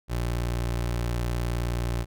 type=tone; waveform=25% pulse; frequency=59.2 Hz; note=A#1; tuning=27 cents sharp; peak=-22 dBFS; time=0.08-2.06 s; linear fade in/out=50 ms; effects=none